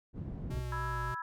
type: low-pass noise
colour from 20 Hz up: white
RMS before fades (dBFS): -40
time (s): 0.13-0.63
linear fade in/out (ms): 50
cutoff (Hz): 160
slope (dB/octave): 12
type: tone with vibrato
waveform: square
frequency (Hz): 123.47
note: B2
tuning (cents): 0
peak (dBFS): -39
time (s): 0.5-1.15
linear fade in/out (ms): 10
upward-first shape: sine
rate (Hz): 3.5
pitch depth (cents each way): 22
type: exponential sweep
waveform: sine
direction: down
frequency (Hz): 64.8 to 50.6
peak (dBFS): -38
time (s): 0.54-1.12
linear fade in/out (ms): 5
type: chord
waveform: sine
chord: E major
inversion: second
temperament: equal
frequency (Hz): 987.8 / 1318.5 / 1661.2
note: B5 / E6 / G#6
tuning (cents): 0 / 0 / 0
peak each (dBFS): -39 / -40 / -42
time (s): 0.72-1.22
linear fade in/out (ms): 2
effects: none